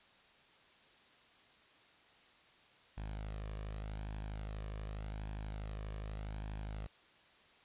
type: tone with flanger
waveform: sawtooth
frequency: 52.3 Hz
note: G#1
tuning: 13 cents sharp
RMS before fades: -43 dBFS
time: 2.97-6.87 s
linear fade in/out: 10 ms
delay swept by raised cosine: 1.2 to 1.74 ms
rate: 0.85 Hz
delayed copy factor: +0.5
effects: white hiss -64 dBFS RMS until 7.64 s + resampled to 8000 Hz